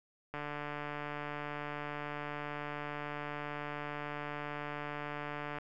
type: click train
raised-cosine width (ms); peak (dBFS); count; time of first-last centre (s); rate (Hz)
0.5; -25; 772; 0.34-5.585; 147
effects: none